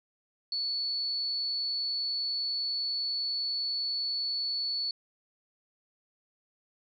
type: tone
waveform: sine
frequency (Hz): 4435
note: C#8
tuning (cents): 0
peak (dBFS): -29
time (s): 0.52-4.91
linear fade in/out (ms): 2
effects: none